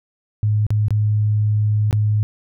sine tone with dropouts, 105.9 Hz, G#2, 34 cents sharp, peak -14 dBFS, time 0.43-2.23 s, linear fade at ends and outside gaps 0 ms, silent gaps 0.666-0.705 / 0.883-0.906 / 1.91-1.928 s, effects none

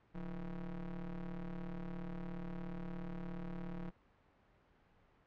square ring-modulated tone, 79.6 Hz, D#2, 40 cents sharp, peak -39 dBFS, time 0.14-3.91 s, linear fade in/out 20 ms, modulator 98.1 Hz, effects pink hiss -69 dBFS RMS until 5.26 s + low-pass 2000 Hz 12 dB/octave

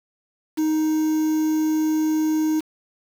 triangle tone with quantisation, 312.1 Hz, D#4, 5 cents sharp, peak -16 dBFS, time 0.57-2.61 s, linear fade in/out 20 ms, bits 6, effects none

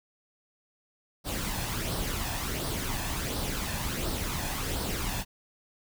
pink noise with flanger, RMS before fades -32 dBFS, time 1.24-5.25 s, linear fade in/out 50 ms, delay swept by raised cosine 0.21 to 1.18 ms, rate 1.4 Hz, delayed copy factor +0.5, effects none

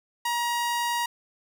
sawtooth tone, 950 Hz, A#5, 33 cents sharp, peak -21 dBFS, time 0.25-1.06 s, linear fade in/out 5 ms, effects none

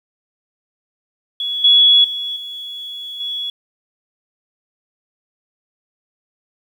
sine tone with level steps, 3374 Hz, G#7, 27 cents sharp, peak -19 / -7 / -21 / -27 / -21 dBFS, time 1.4-3.5 s, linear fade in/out 2 ms, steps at 1.64 / 2.04 / 2.36 / 3.2 s, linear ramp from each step 5 ms, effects 8-bit

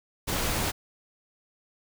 pink noise, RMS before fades -28 dBFS, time 0.27-0.72 s, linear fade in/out 20 ms, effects none

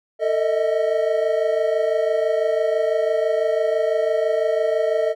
triangle tone cluster, 448.4 / 616 / 642 Hz, A4 / D#5 / E5, +33 / -17 / -46 cents, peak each -20 dBFS, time 0.19-5.15 s, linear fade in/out 50 ms, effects none

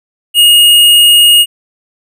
square tone, 2864 Hz, F7, 43 cents sharp, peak -3 dBFS, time 0.34-1.46 s, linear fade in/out 50 ms, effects none

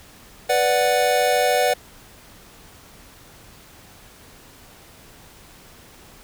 square chord, B minor, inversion none, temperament equal, 493.9 / 587.3 / 740 Hz, B4 / D5 / F#5, 0 / 0 / 0 cents, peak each -22 / -22 / -21 dBFS, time 0.49-1.74 s, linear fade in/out 10 ms, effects pink hiss -47 dBFS RMS until 6.23 s

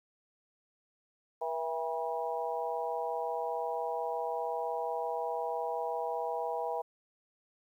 harmonic tone with a mistuned harmonic, 161.1 Hz, E3, 39 cents flat, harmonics 3 / 4 / 5 / 6, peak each -37 / -37 / -37 / -39 dBFS, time 1.41-6.82 s, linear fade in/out 10 ms, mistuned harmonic 4, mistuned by +41 cents, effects 11-bit

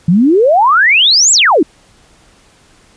sine exponential two-way sweep, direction up then down, 159.4 to 7902 to 267.7 Hz, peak -5 dBFS, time 0.08-1.63 s, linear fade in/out 5 ms, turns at 1.32 s, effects pink hiss -47 dBFS RMS until 2.96 s + resampled to 22050 Hz

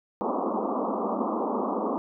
pink band-pass noise, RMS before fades -28 dBFS, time 0.21-1.98 s, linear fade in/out 0 ms, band 200 to 1200 Hz, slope 96 dB/octave, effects none

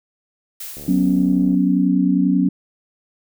blue noise with exponential decay, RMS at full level -30 dBFS, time 0.6-1.89 s, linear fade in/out 5 ms, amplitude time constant 280 ms
click train, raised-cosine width 2 ms, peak -25 dBFS, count 58, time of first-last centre 0.77-1.544 s, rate 73.6 Hz
sine chord, F# suspended fourth, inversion none, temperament equal, 185 / 246.9 / 277.2 Hz, F#3 / B3 / C#4, 0 / 0 / 0 cents, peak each -17 / -20 / -17 dBFS, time 0.88-2.49 s, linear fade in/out 5 ms
effects none

